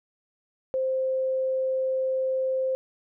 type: tone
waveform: sine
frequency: 523.3 Hz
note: C5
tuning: in tune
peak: -23 dBFS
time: 0.74-2.75 s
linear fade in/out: 0 ms
effects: none